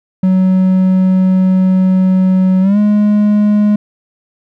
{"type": "tone with pitch glide", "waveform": "triangle", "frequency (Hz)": [186.8, 208.5], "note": ["F#3", "G#3"], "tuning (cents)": [17, 7], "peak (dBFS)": -5, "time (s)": [0.23, 3.76], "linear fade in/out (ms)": 5, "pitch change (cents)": 190, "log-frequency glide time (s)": [2.61, 2.78], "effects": []}